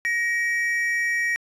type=tone pair together; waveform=triangle; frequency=1883.3 / 2300 Hz; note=A#6 / D7; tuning=+17 / -37 cents; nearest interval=minor third; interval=346 cents; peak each=-20 / -27 dBFS; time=0.05-1.36 s; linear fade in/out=0 ms; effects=resampled to 32000 Hz